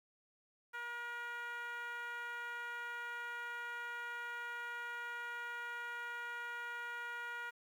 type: tone with band-pass filter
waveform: 10% pulse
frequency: 476.9 Hz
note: A#4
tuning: 39 cents sharp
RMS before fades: -44 dBFS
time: 0.73-7.51 s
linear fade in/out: 20 ms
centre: 1400 Hz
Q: 2.3
effects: 11-bit

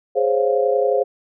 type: chord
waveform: sine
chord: Db major seventh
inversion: second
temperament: equal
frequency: 415.3 / 523.3 / 554.4 / 698.5 Hz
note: Ab4 / C5 / Db5 / F5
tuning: 0 / 0 / 0 / 0 cents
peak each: -20 / -18 / -23 / -24 dBFS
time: 0.15-1.04 s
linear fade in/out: 20 ms
effects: none

